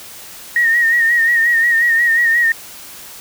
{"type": "tone with vibrato", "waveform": "sine", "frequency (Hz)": 1865, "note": "A#6", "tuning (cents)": 0, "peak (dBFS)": -10, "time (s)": [0.56, 2.52], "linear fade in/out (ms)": 2, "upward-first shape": "sine", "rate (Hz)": 5.6, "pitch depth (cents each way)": 52, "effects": ["white hiss -35 dBFS RMS until 3.2 s"]}